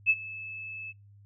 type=tone with ADSR envelope; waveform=sine; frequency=2611 Hz; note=E7; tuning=17 cents flat; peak=-17 dBFS; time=0.06-0.93 s; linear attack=38 ms; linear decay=47 ms; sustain=-20 dB; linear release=31 ms; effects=noise-tail reverb RT60 0.2 s tail -19 dB re dry + added 101 Hz sine -52 dBFS peak until 1.25 s